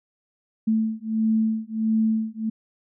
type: beating tone pair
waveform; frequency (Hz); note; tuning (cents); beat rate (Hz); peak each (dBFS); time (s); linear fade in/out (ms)
sine; 219.9 / 221.4; A3 / A3; -1 / +11; 1.5; -23; 0.67-2.5; 10
effects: none